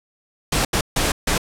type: noise bursts at uneven times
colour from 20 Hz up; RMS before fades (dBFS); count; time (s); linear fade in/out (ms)
pink; -19; 4; 0.52-0.65 / 0.73-0.81 / 0.96-1.12 / 1.27-1.38; 5
effects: low-pass 11000 Hz 12 dB/octave